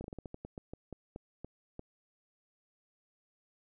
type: slowing click train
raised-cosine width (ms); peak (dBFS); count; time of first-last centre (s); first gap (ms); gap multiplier
2; -29; 14; 0.01-1.794; 32; 1.22
effects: none